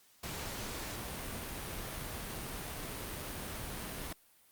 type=noise; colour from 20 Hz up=pink; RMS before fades=-41 dBFS; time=0.23-4.13 s; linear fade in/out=5 ms; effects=white hiss -65 dBFS RMS until 4.51 s + Opus 48 kbps